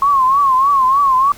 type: tone with vibrato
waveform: sine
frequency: 1083 Hz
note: C#6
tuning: 41 cents flat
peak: -9 dBFS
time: 0.02-1.32 s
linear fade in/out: 2 ms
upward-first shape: triangle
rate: 3.3 Hz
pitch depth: 120 cents each way
effects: pink hiss -39 dBFS RMS until 1.37 s